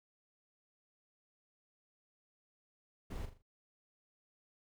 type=noise with echo; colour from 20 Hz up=brown; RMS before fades=-42 dBFS; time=3.1-3.26 s; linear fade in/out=10 ms; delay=41 ms; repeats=4; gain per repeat=-8 dB; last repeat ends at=3.424 s; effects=none